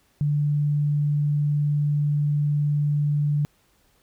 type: tone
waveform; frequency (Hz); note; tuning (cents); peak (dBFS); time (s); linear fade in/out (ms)
sine; 146.83; D3; 0; -19; 0.21-3.45; 0
effects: pink hiss -63 dBFS RMS until 4.02 s